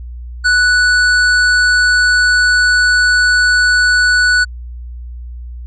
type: tone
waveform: square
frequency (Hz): 1480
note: F#6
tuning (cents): 0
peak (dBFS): -9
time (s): 0.44-4.45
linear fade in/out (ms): 20
effects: added 60 Hz sine -25 dBFS peak until 5.66 s + resampled to 16000 Hz